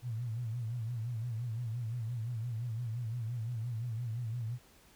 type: tone with vibrato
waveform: sine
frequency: 116.54 Hz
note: A#2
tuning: in tune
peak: -34 dBFS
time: 0.02-4.59 s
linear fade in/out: 50 ms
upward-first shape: sine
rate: 5.8 Hz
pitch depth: 110 cents each way
effects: pink hiss -62 dBFS RMS until 4.95 s